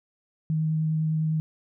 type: tone with vibrato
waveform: sine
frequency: 157.3 Hz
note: D#3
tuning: 19 cents sharp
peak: -22 dBFS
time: 0.5-1.4 s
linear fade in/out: 0 ms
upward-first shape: triangle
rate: 9.9 Hz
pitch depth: 12 cents each way
effects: none